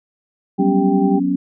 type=harmonic tone; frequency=196 Hz; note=G3; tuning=in tune; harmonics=1 / 2 / 4; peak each=-17 / -20 / -23 dBFS; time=0.58-1.2 s; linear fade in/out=20 ms
type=chord; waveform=sine; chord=F# suspended fourth; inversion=none; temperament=equal; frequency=185 / 246.9 / 277.2 Hz; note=F#3 / B3 / C#4; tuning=0 / 0 / 0 cents; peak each=-21 / -23 / -17 dBFS; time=0.59-1.36 s; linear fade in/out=5 ms
effects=none